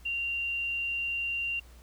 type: tone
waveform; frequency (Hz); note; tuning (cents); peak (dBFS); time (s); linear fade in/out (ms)
sine; 2770; F7; -15; -29; 0.05-1.6; 10
effects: added 60 Hz sine -50 dBFS peak until 1.82 s + pink hiss -59 dBFS RMS until 1.82 s